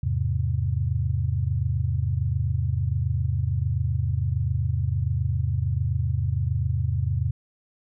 sine chord, E augmented, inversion none, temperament equal, 82.41 / 103.83 / 130.81 Hz, E2 / G#2 / B#2, 0 / 0 / 0 cents, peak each -26 dBFS, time 0.03-7.31 s, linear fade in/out 5 ms, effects none

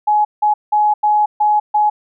sine tone bursts at uneven times, 842 Hz, G#5, 24 cents sharp, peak -10 dBFS, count 6, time 0.07-0.25 / 0.42-0.54 / 0.72-0.94 / 1.03-1.26 / 1.4-1.6 / 1.74-1.9 s, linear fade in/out 10 ms, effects none

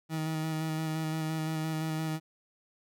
30% pulse tone with vibrato, 158.1 Hz, D#3, 28 cents sharp, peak -28 dBFS, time 0.09-2.2 s, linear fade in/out 50 ms, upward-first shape square, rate 5.8 Hz, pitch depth 15 cents each way, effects none

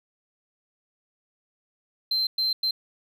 sine tone bursts at uneven times, 4115 Hz, C8, 30 cents flat, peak -19 dBFS, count 3, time 2.11-2.27 / 2.38-2.53 / 2.63-2.71 s, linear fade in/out 5 ms, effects tanh soft clip ceiling -21 dBFS

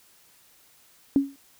sine tone with exponential decay, 276.9 Hz, C#4, 2 cents flat, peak -13 dBFS, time 1.16-1.36 s, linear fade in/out 1 ms, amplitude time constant 43 ms, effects white hiss -58 dBFS RMS until 1.59 s

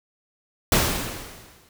pink noise with exponential decay, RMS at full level -17 dBFS, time 0.72-1.69 s, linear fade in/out 2 ms, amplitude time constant 210 ms, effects none

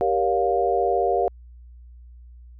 sine chord, G half-diminished seventh, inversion none, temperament just, 392 / 470.4 / 564.5 / 705.6 Hz, G4 / Bb4 / Db5 / F5, 0 / +16 / +31 / +18 cents, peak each -24 / -24 / -27 / -22 dBFS, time 0.01-1.28 s, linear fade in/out 0 ms, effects added 60 Hz sine -42 dBFS peak until 2.59 s

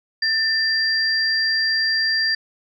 sine tone pair together, 1788 / 4745 Hz, A6 / D8, +27 / +17 cents, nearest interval octave + perfect fourth, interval 1690 cents, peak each -20 dBFS, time 0.22-2.35 s, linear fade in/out 5 ms, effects none

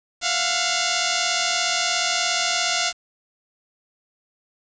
5% pulse tone pair together, 684 / 721 Hz, F5 / F#5, -36 / -45 cents, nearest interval minor second, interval 91 cents, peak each -11 dBFS, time 0.21-2.93 s, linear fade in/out 50 ms, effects resampled to 16000 Hz + 7-bit

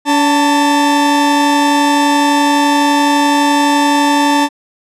40% pulse tone pair together, 285.6 / 888.6 Hz, D4 / A5, -48 / +17 cents, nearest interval octave + minor sixth, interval 1965 cents, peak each -11 dBFS, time 0.05-4.49 s, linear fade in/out 50 ms, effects low-pass 9000 Hz 12 dB/octave

